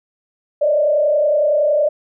sine tone with frequency modulation, 595 Hz, D5, 22 cents sharp, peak -12 dBFS, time 0.61-1.89 s, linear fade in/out 10 ms, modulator 30.8 Hz, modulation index 0.95, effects none

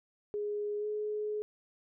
sine tone with pitch glide, 415.3 to 422.6 Hz, G#4 to G#4, 0 to +30 cents, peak -32 dBFS, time 0.34-1.42 s, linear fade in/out 0 ms, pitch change +30 cents, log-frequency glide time 0.79-0.86 s, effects none

